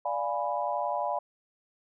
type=chord; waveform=sine; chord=D diminished seventh; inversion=none; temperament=equal; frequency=587.3 / 698.5 / 830.6 / 987.8 Hz; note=D5 / F5 / Ab5 / Cb6; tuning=0 / 0 / 0 / 0 cents; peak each=-33 dBFS; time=0.05-1.19 s; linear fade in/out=5 ms; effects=none